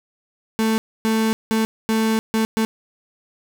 35% pulse tone bursts at uneven times, 221.5 Hz, A3, 12 cents sharp, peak -15 dBFS, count 6, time 0.59-0.78 / 1.05-1.33 / 1.51-1.65 / 1.89-2.19 / 2.34-2.45 / 2.57-2.65 s, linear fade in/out 0 ms, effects none

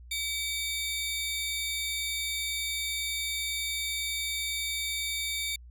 sawtooth tone pair together, 2286 / 3650 Hz, D7 / A#7, -47 / -37 cents, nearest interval minor sixth, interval 810 cents, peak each -30 / -30 dBFS, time 0.11-5.56 s, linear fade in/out 5 ms, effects added 60 Hz sine -46 dBFS peak until 5.7 s

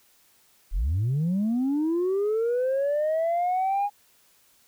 sine linear sweep, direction up, 30.87 to 825 Hz, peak -20 dBFS, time 0.71-3.9 s, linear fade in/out 50 ms, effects tanh soft clip ceiling -20 dBFS + white hiss -61 dBFS RMS until 4.67 s

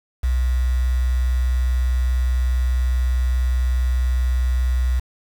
sine tone with quantisation, 62.4 Hz, B1, 19 cents sharp, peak -16 dBFS, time 0.23-5 s, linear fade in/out 10 ms, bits 6, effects none

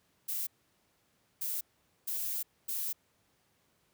violet noise bursts at uneven times, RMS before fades -35 dBFS, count 4, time 0.28-0.47 / 1.41-1.61 / 2.07-2.43 / 2.68-2.93 s, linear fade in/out 10 ms, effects pink hiss -72 dBFS RMS until 3.93 s + high-pass 80 Hz 12 dB/octave

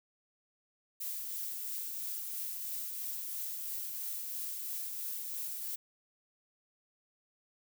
violet noise with tremolo, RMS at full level -38 dBFS, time 1-5.76 s, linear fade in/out 10 ms, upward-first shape triangle, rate 3 Hz, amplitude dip 30%, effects none

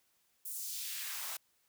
white noise with high-pass filter sweep, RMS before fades -41 dBFS, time 0.45-1.37 s, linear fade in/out 5 ms, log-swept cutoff 11000 to 590 Hz, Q 1.2, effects white hiss -74 dBFS RMS until 1.68 s

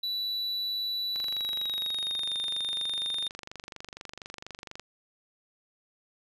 triangle tone with pitch glide, 3951 to 3644 Hz, B7 to A#7, 0 to -40 cents, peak -28 dBFS, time 0.03-3.28 s, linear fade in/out 5 ms, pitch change -140 cents, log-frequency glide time 1.19-2.32 s
click train, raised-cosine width 0.2 ms, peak -23 dBFS, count 89, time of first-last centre 1.16-4.796 s, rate 24.2 Hz
effects none

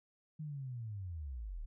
sine linear sweep, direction down, 157.6 to 32.53 Hz, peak -40 dBFS, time 0.39-1.66 s, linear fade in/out 10 ms, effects none

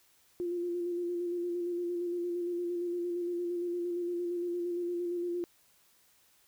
sine tone with vibrato, 349.2 Hz, F4, in tune, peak -31 dBFS, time 0.4-5.44 s, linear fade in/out 0 ms, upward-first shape square, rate 8.7 Hz, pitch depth 21 cents each way, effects white hiss -66 dBFS RMS until 6.47 s

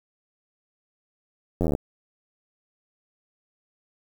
slowing click train, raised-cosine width 2 ms, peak -11 dBFS, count 12, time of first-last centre 1.61-1.751 s, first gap 11 ms, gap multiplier 1.03, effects 7-bit

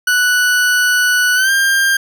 40% pulse tone with pitch glide, 1480 to 1595.4 Hz, F#6 to G6, 0 to +30 cents, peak -10 dBFS, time 0.07-1.97 s, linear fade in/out 5 ms, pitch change +130 cents, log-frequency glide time 1.35-1.51 s, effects none

